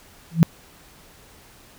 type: tone with exponential growth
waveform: sine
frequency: 164.81 Hz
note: E3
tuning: in tune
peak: -5 dBFS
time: 0.31-0.43 s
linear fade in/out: 0 ms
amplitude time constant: 26 ms
effects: pink hiss -50 dBFS RMS until 1.78 s